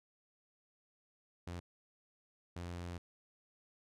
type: tone bursts at uneven times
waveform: sawtooth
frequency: 87.31 Hz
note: F2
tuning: in tune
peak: -38 dBFS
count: 2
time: 1.47-1.6 / 2.56-2.98 s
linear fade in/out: 5 ms
effects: low-pass 9000 Hz 12 dB/octave